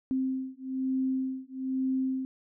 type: beating tone pair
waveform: sine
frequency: 261.6 / 262.7 Hz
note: C4 / C4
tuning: 0 / +7 cents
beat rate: 1.1 Hz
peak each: -31 dBFS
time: 0.11-2.25 s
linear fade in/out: 0 ms
effects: none